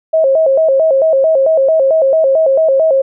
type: tone with vibrato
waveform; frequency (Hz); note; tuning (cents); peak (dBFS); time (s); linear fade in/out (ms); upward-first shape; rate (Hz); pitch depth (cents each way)
sine; 587.3; D5; 0; -7; 0.13-3.02; 10; square; 4.5; 150
effects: none